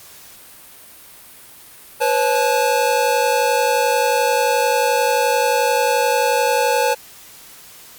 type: tone cluster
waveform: square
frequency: 490.6 / 542 / 866 Hz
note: B4 / C#5 / A5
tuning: -12 / -39 / -28 cents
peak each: -20 / -21 / -19 dBFS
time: 2-6.95 s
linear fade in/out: 20 ms
effects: white hiss -42 dBFS RMS until 7.98 s + Opus 48 kbps